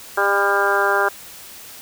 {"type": "harmonic tone", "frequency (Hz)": 199.9, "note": "G3", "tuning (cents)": 34, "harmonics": [2, 3, 4, 5, 6, 7, 8], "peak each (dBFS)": [-22, -24, -23, -24, -24, -21, -22], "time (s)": [0.17, 1.09], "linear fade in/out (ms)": 10, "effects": ["white hiss -39 dBFS RMS until 1.81 s"]}